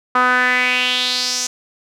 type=tone with band-pass filter sweep; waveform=sawtooth; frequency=250.6 Hz; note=B3; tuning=25 cents sharp; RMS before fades=-17 dBFS; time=0.15-1.47 s; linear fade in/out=5 ms; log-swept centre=1200 to 6400 Hz; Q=4; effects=none